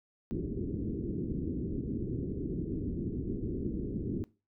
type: low-pass noise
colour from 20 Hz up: white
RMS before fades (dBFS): -35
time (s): 0.31-4.24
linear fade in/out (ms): 0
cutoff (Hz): 380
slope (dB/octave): 48
effects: noise-tail reverb RT60 0.3 s tail -20 dB re dry

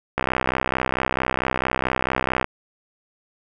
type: click train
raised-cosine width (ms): 0.5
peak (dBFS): -5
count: 147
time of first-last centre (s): 0.18-2.444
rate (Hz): 64.5
effects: none

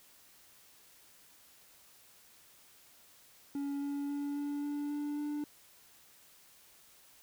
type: tone with pitch steps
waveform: triangle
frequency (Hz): 281.9 / 284 / 286.2 / 288.3 / 290.5 / 292.7 / 294.9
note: C#4 / C#4 / D4 / D4 / D4 / D4 / D4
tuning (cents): +29 / +42 / -45 / -32 / -19 / -6 / +7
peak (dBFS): -32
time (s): 3.55-5.44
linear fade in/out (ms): 2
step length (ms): 270
effects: white hiss -61 dBFS RMS until 7.22 s

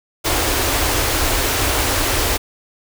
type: band-stop noise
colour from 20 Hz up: pink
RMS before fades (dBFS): -18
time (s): 0.24-2.38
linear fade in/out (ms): 20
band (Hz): 120 to 260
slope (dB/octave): 48
effects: none

